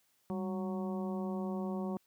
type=harmonic tone with a mistuned harmonic; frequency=185 Hz; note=F#3; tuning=in tune; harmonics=1 / 2 / 3 / 4 / 5 / 6; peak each=-35 / -41 / -45 / -47 / -49 / -51 dBFS; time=0.3-1.97 s; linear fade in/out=0 ms; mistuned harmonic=1; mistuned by=+89 cents; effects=white hiss -73 dBFS RMS until 2.06 s + high-pass 80 Hz 12 dB/octave

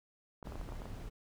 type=clicks; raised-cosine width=1 ms; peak=-32 dBFS; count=9; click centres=0.428 / 0.472 / 0.522 / 0.556 / 0.613 / 0.69 / 0.722 / 0.819 / 0.856 s
type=noise; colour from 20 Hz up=brown; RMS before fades=-44 dBFS; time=0.44-1.1 s; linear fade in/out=20 ms
effects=none

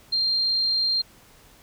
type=tone; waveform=sine; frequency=4186 Hz; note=C8; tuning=in tune; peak=-20 dBFS; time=0.12-1.02 s; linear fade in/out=10 ms; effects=pink hiss -53 dBFS RMS until 1.62 s

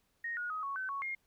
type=tone with pitch steps; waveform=sine; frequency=1864 / 1445 / 1261 / 1109 / 1527 / 1110 / 2132 Hz; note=A#6 / F#6 / D#6 / C#6 / G6 / C#6 / C7; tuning=-1 / -41 / +23 / 0 / -46 / +2 / +32 cents; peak=-35 dBFS; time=0.24-1.15 s; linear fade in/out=5 ms; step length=130 ms; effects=pink hiss -75 dBFS RMS until 1.26 s

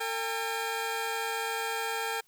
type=tone pair together; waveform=15% pulse; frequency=452.3 / 805.9 Hz; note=A4 / G5; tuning=+48 / +48 cents; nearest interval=minor seventh; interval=1000 cents; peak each=-27 dBFS; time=0-2.21 s; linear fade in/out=10 ms; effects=white hiss -66 dBFS RMS until 2.27 s

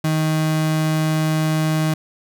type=tone; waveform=35% pulse; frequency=156.8 Hz; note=D#3; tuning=14 cents sharp; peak=-15 dBFS; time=0.04-1.94 s; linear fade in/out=5 ms; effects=none

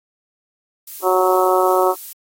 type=noise with tremolo; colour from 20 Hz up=violet; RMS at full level=-31 dBFS; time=0.87-2.13 s; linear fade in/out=5 ms; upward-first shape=triangle; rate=2.6 Hz; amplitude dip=25%
type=harmonic tone; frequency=185 Hz; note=F#3; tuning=in tune; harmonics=2 / 3 / 4 / 5 / 6 / 7; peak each=-17 / -19 / -20 / -21 / -22 / -22 dBFS; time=1.02-1.95 s; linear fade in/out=50 ms
effects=AAC 48 kbps

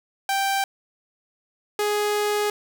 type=tone pair in turn; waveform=sawtooth; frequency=784 / 416.5 Hz; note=G5 / G#4; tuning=0 / +5 cents; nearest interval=major seventh; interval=1095 cents; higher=first; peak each=-17 dBFS; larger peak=neither; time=0.29-0.64 / 1.79-2.5 s; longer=second; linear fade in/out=2 ms; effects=none

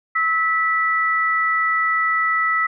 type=tone pair together; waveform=sine; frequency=1300 / 1964.2 Hz; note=E6 / B6; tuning=-24 / -10 cents; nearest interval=perfect fifth; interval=714 cents; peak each=-19 dBFS; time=0.15-2.67 s; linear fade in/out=10 ms; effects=none

